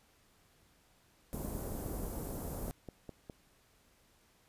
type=band-stop noise; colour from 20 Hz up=pink; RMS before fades=-40 dBFS; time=1.33-2.71 s; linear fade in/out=0 ms; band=630 to 13000 Hz; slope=12 dB/octave
type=click train; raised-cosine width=2 ms; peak=-31 dBFS; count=10; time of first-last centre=1.45-3.298 s; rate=4.87 Hz
effects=pink hiss -68 dBFS RMS until 4.48 s + resampled to 32000 Hz